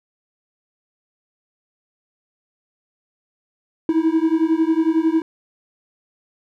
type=beating tone pair; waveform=triangle; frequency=317.4 / 328.4 Hz; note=D#4 / E4; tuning=+35 / -6 cents; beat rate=11 Hz; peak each=-16 dBFS; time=3.89-5.22 s; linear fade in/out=2 ms; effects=none